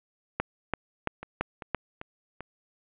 two click trains, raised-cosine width 0.5 ms, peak -23 / -11 dBFS, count 4 / 5, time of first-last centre 1.23-2.406 / 0.4-1.747 s, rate 2.55 / 2.97 Hz, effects resampled to 8000 Hz + 8-bit

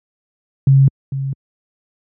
sine tone with echo, 136 Hz, C#3, 33 cents flat, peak -6 dBFS, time 0.67-0.88 s, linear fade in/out 2 ms, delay 450 ms, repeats 1, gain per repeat -12 dB, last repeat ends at 1.33 s, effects high-pass 80 Hz 12 dB/octave

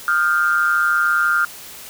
sine tone with amplitude modulation, 1396.9 Hz, F6, in tune, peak -10 dBFS, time 0.08-1.45 s, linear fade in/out 2 ms, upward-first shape sine, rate 160 Hz, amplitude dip 90%, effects white hiss -37 dBFS RMS until 1.89 s

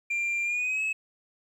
sine tone with pitch glide, 2381 to 2582 Hz, D7 to E7, +23 to -37 cents, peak -23 dBFS, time 0.1-0.93 s, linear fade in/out 10 ms, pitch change +140 cents, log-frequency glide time 0.44-0.82 s, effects tanh soft clip ceiling -25 dBFS + 10-bit

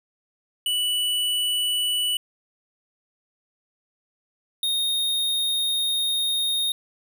square tone pair in turn, 2960 / 3705 Hz, F#7 / A#7, 0 / -11 cents, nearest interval major third, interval 389 cents, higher second, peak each -22 dBFS, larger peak neither, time 0.66-2.17 / 4.63-6.72 s, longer second, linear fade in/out 2 ms, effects none

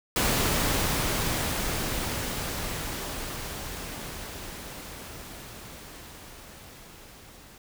pink noise with level ramp, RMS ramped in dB -24 to -50 dBFS, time 0.16-7.58 s, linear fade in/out 2 ms, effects none

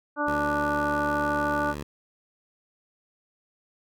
harmonic tone, 293.7 Hz, D4, in tune, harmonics 1 / 2 / 3 / 4 / 5, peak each -30 / -30 / -30 / -30 / -30 dBFS, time 0.16-1.75 s, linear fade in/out 50 ms
10% pulse tone, 73.42 Hz, D2, in tune, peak -25 dBFS, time 0.27-1.83 s, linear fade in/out 5 ms
effects none

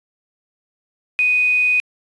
sine tone with quantisation, 2489 Hz, D#7, in tune, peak -13 dBFS, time 1.19-1.8 s, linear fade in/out 0 ms, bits 6, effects resampled to 22050 Hz

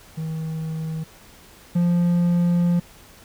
triangle tone pair in turn, 159.6 / 174.01 Hz, D#3 / F3, +44 / -6 cents, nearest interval minor second, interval 150 cents, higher second, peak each -23 / -14 dBFS, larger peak second, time 0.17-1.04 / 1.75-2.8 s, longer second, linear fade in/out 10 ms, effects pink hiss -48 dBFS RMS until 3.24 s

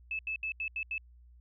sine tone bursts at uneven times, 2613 Hz, E7, 16 cents flat, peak -32 dBFS, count 6, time 0.11-0.19 / 0.27-0.36 / 0.43-0.52 / 0.6-0.68 / 0.76-0.83 / 0.91-0.98 s, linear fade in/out 2 ms, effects added 60 Hz sine -54 dBFS peak until 1.4 s

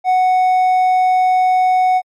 sine tone with hard clipping, 740 Hz, F#5, in tune, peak -11 dBFS, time 0.04-2.02 s, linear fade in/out 50 ms, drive 3 dB, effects MP3 64 kbps

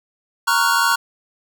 square chord, Gb major seventh, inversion first, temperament equal, 932.3 / 1108.7 / 1396.9 / 1480 Hz, Bb5 / Db6 / F6 / Gb6, 0 / 0 / 0 / 0 cents, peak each -21 dBFS, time 0.47-0.96 s, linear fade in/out 10 ms
click, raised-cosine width 0.3 ms, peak -20 dBFS, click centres 0.921 s
effects none

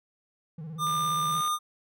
triangle tone with vibrato, 158.1 Hz, D#3, 28 cents sharp, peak -34 dBFS, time 0.58-1.41 s, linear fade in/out 5 ms, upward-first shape square, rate 17 Hz, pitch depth 84 cents each way
square tone with pitch glide, 1200 to 1214.6 Hz, D6 to D#6, +37 to -42 cents, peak -26 dBFS, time 0.78-1.59 s, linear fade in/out 50 ms, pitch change +21 cents, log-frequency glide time 1.31-1.38 s
click train, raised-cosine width 0.3 ms, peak -28 dBFS, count 45, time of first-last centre 0.87-1.477 s, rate 72.5 Hz
effects none

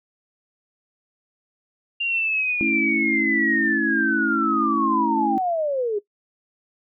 sine linear sweep, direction down, 2794 to 397.9 Hz, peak -20 dBFS, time 2-5.99 s, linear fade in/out 10 ms
sine chord, A major, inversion none, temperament equal with one note detuned, 220 / 277.2 / 327.9 Hz, A3 / C#4 / E4, 0 / 0 / -9 cents, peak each -26 / -25 / -24 dBFS, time 2.61-5.38 s, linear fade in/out 0 ms
effects noise-tail reverb RT60 0.1 s tail -18 dB re dry

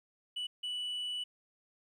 sine tone bursts at uneven times, 2960 Hz, F#7, in tune, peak -32 dBFS, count 2, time 0.36-0.47 / 0.63-1.24 s, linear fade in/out 10 ms, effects tanh soft clip ceiling -34 dBFS + 12-bit

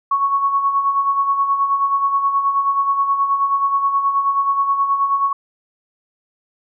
sine tone with tremolo, 1108.7 Hz, C#6, in tune, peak -12 dBFS, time 0.11-5.33 s, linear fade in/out 5 ms, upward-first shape sine, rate 9.4 Hz, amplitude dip 55%, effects none

